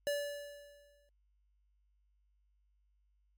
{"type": "tone with exponential decay", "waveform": "square", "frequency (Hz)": 577, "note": "D5", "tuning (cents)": -31, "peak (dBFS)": -31, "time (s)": [0.07, 1.09], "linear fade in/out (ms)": 0, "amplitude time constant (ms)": 220, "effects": ["added 50 Hz sine -70 dBFS peak until 3.37 s", "MP3 96 kbps"]}